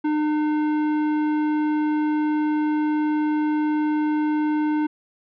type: tone with tanh clipping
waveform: sine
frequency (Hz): 303.1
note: D#4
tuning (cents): -45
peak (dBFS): -21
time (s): 0.04-4.87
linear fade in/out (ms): 10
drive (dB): 13
effects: none